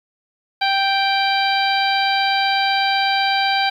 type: harmonic tone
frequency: 784 Hz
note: G5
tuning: in tune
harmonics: 1 / 2 / 3 / 4 / 5 / 6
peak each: -18 / -23 / -24 / -26 / -25 / -27 dBFS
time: 0.61-3.7 s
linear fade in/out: 10 ms
effects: 8-bit